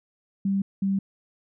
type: tone pair in turn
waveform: sine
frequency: 196 / 195.05 Hz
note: G3 / G3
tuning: 0 / -8 cents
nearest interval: unison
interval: 8 cents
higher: first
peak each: -21 dBFS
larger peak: neither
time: 0.45-0.62 / 0.82-0.99 s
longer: neither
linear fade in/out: 5 ms
effects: none